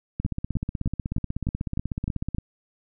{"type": "two click trains", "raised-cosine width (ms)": 5, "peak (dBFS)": [-15, -14], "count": [36, 8], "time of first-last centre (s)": [[0.2, 2.347], [0.25, 2.384]], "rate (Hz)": [16.3, 3.28], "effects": []}